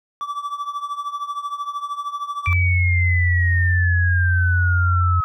triangle tone with tremolo, 1157 Hz, D6, 26 cents flat, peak -19 dBFS, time 0.21-2.53 s, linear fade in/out 0 ms, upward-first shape triangle, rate 13 Hz, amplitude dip 85%
sine exponential sweep, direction down, 2349 to 1275 Hz, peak -20 dBFS, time 2.46-5.24 s, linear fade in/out 0 ms
sine tone, 88.2 Hz, F2, 18 cents sharp, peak -15 dBFS, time 2.47-5.21 s, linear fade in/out 10 ms
effects none

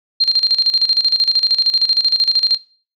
sine tone with tremolo, 4186 Hz, C8, in tune, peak -9 dBFS, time 0.2-2.58 s, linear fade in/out 10 ms, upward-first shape square, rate 13 Hz, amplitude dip 70%, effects noise-tail reverb RT60 0.4 s tail -20 dB re dry

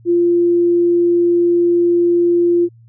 sine tone, 346.5 Hz, F4, 14 cents flat, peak -10 dBFS, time 0.05-2.69 s, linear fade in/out 50 ms, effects added 115 Hz sine -42 dBFS peak until 2.88 s

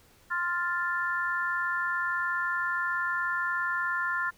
sine chord, F major, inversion second, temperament equal, 1046.5 / 1396.9 / 1760 Hz, C6 / F6 / A6, 0 / 0 / 0 cents, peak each -33 / -30 / -31 dBFS, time 0.3-4.31 s, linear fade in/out 20 ms, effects pink hiss -60 dBFS RMS until 4.37 s

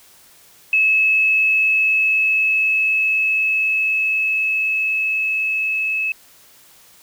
sine tone with level ramp, 2592 Hz, E7, 30 cents flat, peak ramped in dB -12 to -18 dBFS, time 0.73-6.12 s, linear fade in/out 2 ms, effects white hiss -49 dBFS RMS until 7.02 s

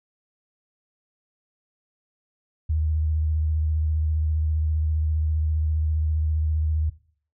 sine tone with vibrato, 77.78 Hz, D#2, in tune, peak -20 dBFS, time 2.69-6.9 s, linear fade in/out 10 ms, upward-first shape square, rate 15 Hz, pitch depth 24 cents each way, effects noise-tail reverb RT60 0.5 s tail -18 dB re dry

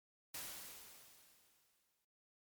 white noise with exponential decay, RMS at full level -45 dBFS, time 0.34-2.05 s, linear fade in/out 5 ms, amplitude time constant 370 ms, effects MP3 96 kbps

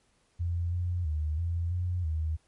sine tone with pitch steps, 86.1 / 88.4 / 76.7 / 85.1 / 89.2 / 79 Hz, F2 / F2 / D#2 / F2 / F2 / D#2, -24 / +22 / -24 / -44 / +37 / +27 cents, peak -27 dBFS, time 0.39-2.37 s, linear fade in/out 20 ms, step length 330 ms, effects pink hiss -69 dBFS RMS until 2.47 s + MP3 48 kbps

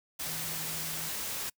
sine tone in noise, 160 Hz, D#3, 49 cents sharp, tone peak -45 dBFS, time 0.26-1.09 s, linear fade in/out 10 ms, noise white, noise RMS -36 dBFS, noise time 0.19-1.5 s, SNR -12 dB, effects noise-tail reverb RT60 0.1 s tail -26 dB re dry

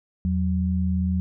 sine tone pair together, 82.54 / 185 Hz, E2 / F#3, +3 / 0 cents, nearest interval octave + major second, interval 1397 cents, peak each -23 dBFS, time 0.25-1.2 s, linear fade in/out 0 ms, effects none

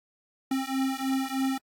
square beating tone pair, 264.5 / 267.7 Hz, C4 / C4, +19 / +40 cents, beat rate 3.2 Hz, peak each -30 dBFS, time 0.51-1.58 s, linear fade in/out 5 ms, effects AAC 64 kbps

